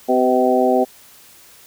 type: harmonic tone with a mistuned harmonic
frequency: 127.7 Hz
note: C3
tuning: 42 cents flat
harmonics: 2 / 3 / 4 / 5 / 6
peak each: -19 / -19 / -19 / -19 / -19 dBFS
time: 0.08-0.85 s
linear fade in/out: 20 ms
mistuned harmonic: 4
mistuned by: -26 cents
effects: white hiss -46 dBFS RMS until 1.66 s